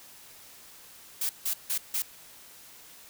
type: noise bursts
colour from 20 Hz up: blue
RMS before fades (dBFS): -29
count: 4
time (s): 1.21-2.022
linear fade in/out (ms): 5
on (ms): 83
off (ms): 160
effects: white hiss -51 dBFS RMS until 3.09 s